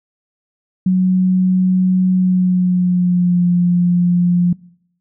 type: tone with pitch glide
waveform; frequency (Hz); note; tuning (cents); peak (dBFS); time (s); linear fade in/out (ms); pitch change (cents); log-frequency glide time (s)
sine; 184.9 to 176.14; F#3 to F3; -1 to +15; -10; 0.86-4.53; 5; -84; 2.12-3.46
effects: noise-tail reverb RT60 0.7 s tail -23 dB re dry